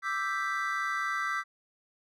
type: chord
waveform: triangle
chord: E minor seventh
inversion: third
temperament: equal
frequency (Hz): 1174.7 / 1318.5 / 1568 / 1975.5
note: D6 / E6 / G6 / B6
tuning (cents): 0 / 0 / 0 / 0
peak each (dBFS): -33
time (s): 0.02-1.44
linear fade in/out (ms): 50
effects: none